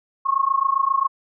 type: tone with amplitude modulation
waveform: sine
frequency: 1086 Hz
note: C#6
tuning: 36 cents flat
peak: -13 dBFS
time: 0.25-1.08 s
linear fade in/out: 20 ms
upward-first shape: sine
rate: 27.5 Hz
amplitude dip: 90%
effects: none